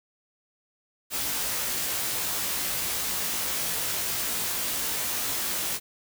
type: noise with comb filter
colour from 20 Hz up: white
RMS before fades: -29 dBFS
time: 1.1-5.8 s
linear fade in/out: 50 ms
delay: 18 ms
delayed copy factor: +0.8
effects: none